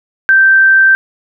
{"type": "tone", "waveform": "sine", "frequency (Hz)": 1562, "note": "G6", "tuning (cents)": -7, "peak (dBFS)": -4, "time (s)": [0.29, 0.95], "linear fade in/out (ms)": 0, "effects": []}